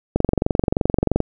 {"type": "click train", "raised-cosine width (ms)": 2, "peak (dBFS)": -3, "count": 25, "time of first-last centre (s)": [0.16, 1.203], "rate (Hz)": 23, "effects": []}